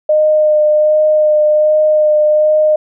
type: tone with vibrato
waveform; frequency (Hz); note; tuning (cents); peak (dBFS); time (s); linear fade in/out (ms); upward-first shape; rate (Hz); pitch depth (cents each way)
sine; 610; D#5; -34; -7; 0.09-2.76; 5; sine; 1.3; 14
effects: none